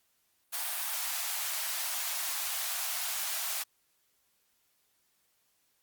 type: high-pass noise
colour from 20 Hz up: white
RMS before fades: -34 dBFS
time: 0.52-3.64 s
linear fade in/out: 20 ms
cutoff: 620 Hz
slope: 96 dB/octave
effects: white hiss -73 dBFS RMS until 5.82 s + Opus 48 kbps